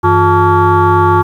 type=tone with frequency modulation; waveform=sine; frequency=616 Hz; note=D#5; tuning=17 cents flat; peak=-5 dBFS; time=0.03-1.23 s; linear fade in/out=20 ms; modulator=260 Hz; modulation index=2.4; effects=tanh soft clip ceiling -1 dBFS + 7-bit